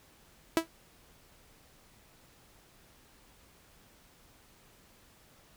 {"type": "tone with exponential decay", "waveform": "sawtooth", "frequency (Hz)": 327.5, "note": "E4", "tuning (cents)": -11, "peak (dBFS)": -16, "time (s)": [0.57, 0.67], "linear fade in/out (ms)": 0, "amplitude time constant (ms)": 20, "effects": ["pink hiss -61 dBFS RMS until 5.56 s"]}